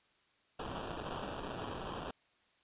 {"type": "noise with sample-and-hold", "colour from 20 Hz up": "white", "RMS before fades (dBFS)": -42, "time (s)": [0.59, 2.11], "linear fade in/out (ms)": 5, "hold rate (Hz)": 2100, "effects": ["white hiss -71 dBFS RMS until 2.63 s", "resampled to 8000 Hz"]}